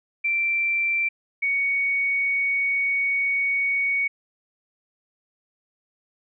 sine tone pair in turn, 2349 / 2233 Hz, D7 / C#7, 0 / +12 cents, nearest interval minor second, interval 88 cents, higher first, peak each -20 / -20 dBFS, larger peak neither, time 0.24-1.09 / 1.42-4.08 s, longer second, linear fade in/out 10 ms, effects none

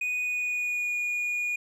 triangle tone with pitch glide, 2480 to 2444 Hz, D#7 to D#7, -6 to -32 cents, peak -25 dBFS, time 0.01-1.56 s, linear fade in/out 5 ms, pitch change -26 cents, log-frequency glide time 0.22-0.96 s, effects none

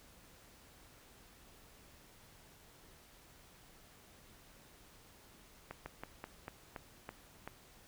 slowing click train, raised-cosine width 0.5 ms, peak -28 dBFS, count 8, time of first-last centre 5.71-7.476 s, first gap 150 ms, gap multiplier 1.17, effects pink hiss -61 dBFS RMS until 7.87 s

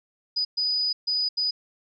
sine tone bursts at uneven times, 4964 Hz, D#8, 5 cents flat, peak -22 dBFS, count 4, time 0.36-0.45 / 0.57-0.93 / 1.07-1.29 / 1.37-1.51 s, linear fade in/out 10 ms, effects none

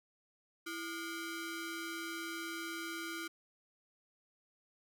sawtooth ring-modulated tone, 880 Hz, A5, in tune, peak -33 dBFS, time 0.66-3.28 s, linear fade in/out 10 ms, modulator 548 Hz, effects none

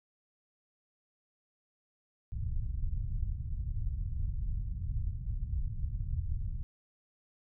pink low-pass noise, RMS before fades -34 dBFS, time 2.32-6.63 s, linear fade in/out 0 ms, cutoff 110 Hz, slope 24 dB/octave, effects none

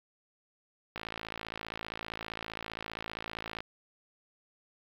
click train, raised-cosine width 0.3 ms, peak -21 dBFS, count 147, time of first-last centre 0.96-3.605 s, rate 55.2 Hz, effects low-pass 5000 Hz 12 dB/octave + 8-bit

